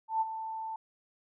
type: tone with ADSR envelope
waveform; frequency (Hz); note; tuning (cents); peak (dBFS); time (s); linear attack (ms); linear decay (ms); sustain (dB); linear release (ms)
sine; 887; A5; +14; -24; 0.08-0.76; 130; 28; -11; 3
effects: none